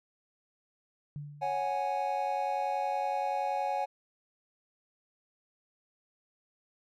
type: tone with exponential decay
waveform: sine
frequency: 146 Hz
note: D3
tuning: 10 cents flat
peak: -35 dBFS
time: 1.16-1.85 s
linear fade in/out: 0 ms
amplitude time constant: 150 ms
type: chord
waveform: triangle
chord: C# suspended fourth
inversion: none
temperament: equal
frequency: 554.4 / 740 / 830.6 Hz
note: C#5 / F#5 / G#5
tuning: 0 / 0 / 0 cents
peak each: -34 / -32 / -30 dBFS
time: 1.41-3.86 s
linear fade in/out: 20 ms
effects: none